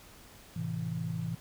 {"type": "chord", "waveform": "sine", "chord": "A minor", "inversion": "none", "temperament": "just", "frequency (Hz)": [110, 132, 165], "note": ["A2", "C3", "E3"], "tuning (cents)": [0, 16, 2], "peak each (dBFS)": [-38, -39, -34], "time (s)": [0.56, 1.35], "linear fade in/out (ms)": 5, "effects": ["pink hiss -54 dBFS RMS until 1.4 s"]}